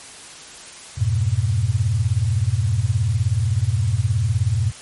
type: chord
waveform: sine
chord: F diminished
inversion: none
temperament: equal with one note detuned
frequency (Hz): 87.31 / 103.83 / 122.97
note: F2 / Ab2 / Cb3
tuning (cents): 0 / 0 / -7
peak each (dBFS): -23 / -19 / -21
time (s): 0.97-4.72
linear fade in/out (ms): 20
effects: white hiss -39 dBFS RMS until 4.81 s + MP3 48 kbps